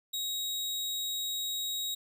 sawtooth tone, 3800 Hz, A#7, 33 cents sharp, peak -29 dBFS, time 0.13-1.95 s, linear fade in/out 10 ms, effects none

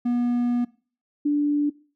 triangle / sine tone pair in turn, 242 / 292.3 Hz, B3 / D4, -35 / -8 cents, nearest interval minor third, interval 327 cents, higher second, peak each -18 dBFS, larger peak neither, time 0.05-0.65 / 1.25-1.7 s, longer first, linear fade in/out 10 ms, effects noise-tail reverb RT60 0.4 s tail -21 dB re dry

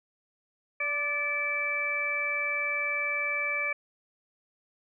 harmonic tone with a mistuned harmonic, 580 Hz, D5, 22 cents flat, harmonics 1 / 2 / 3 / 4, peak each -38 / -38 / -36 / -28 dBFS, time 0.8-3.73 s, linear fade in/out 5 ms, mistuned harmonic 2, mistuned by +26 cents, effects none

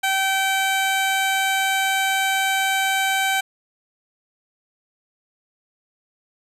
15% pulse tone, 772 Hz, G5, 27 cents flat, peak -12 dBFS, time 0.03-3.41 s, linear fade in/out 10 ms, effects resampled to 32000 Hz

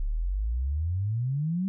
sine exponential sweep, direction up, 33.69 to 196.9 Hz, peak -25 dBFS, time 0-1.68 s, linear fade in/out 0 ms, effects none

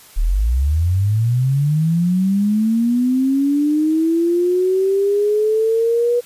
sine linear sweep, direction up, 33.98 to 486.1 Hz, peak -13 dBFS, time 0.16-6.21 s, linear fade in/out 20 ms, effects white hiss -44 dBFS RMS until 6.25 s + resampled to 32000 Hz

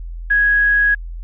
sine tone with quantisation, 1661 Hz, G#6, in tune, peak -11 dBFS, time 0.3-0.95 s, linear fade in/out 10 ms, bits 6, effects added 42 Hz sine -26 dBFS peak until 1.23 s + resampled to 8000 Hz

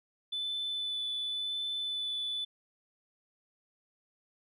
sine tone with vibrato, 3497 Hz, A7, 11 cents flat, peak -31 dBFS, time 0.32-2.45 s, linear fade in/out 10 ms, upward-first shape sine, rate 0.92 Hz, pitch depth 10 cents each way, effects tanh soft clip ceiling -29 dBFS

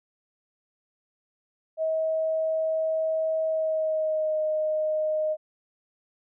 sine tone with pitch glide, 638 to 619.5 Hz, D#5 to D#5, +43 to -8 cents, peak -23 dBFS, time 1.77-5.37 s, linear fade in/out 50 ms, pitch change -51 cents, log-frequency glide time 3.45-4.41 s, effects none

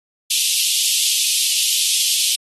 pink high-pass noise, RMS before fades -18 dBFS, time 0.3-2.36 s, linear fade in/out 10 ms, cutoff 2800 Hz, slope 48 dB/octave, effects AAC 32 kbps

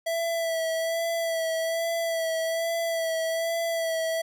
square tone with vibrato, 659.3 Hz, E5, in tune, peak -26 dBFS, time 0.06-4.22 s, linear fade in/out 10 ms, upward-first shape sine, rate 1.2 Hz, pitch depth 26 cents each way, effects none

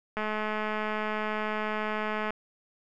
click train, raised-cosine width 0.5 ms, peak -17 dBFS, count 458, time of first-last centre 0.17-2.306 s, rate 214 Hz, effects none

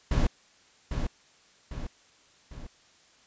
brown noise with echo, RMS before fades -23 dBFS, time 0.11-0.27 s, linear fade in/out 5 ms, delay 800 ms, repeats 3, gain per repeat -6 dB, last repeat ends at 2.67 s, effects white hiss -60 dBFS RMS until 3.26 s + resampled to 16000 Hz

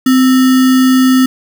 sine tone with sample-and-hold, 258.4 Hz, C4, 21 cents flat, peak -5 dBFS, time 0.06-1.26 s, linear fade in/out 5 ms, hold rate 1575 Hz, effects none

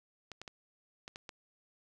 clicks, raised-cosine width 0.2 ms, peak -27 dBFS, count 6, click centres 0.317 / 0.416 / 0.478 / 1.079 / 1.159 / 1.292 s, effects none

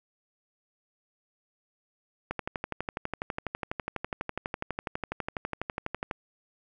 click train, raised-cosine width 0.5 ms, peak -16 dBFS, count 47, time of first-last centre 2.31-6.112 s, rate 12.1 Hz, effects none

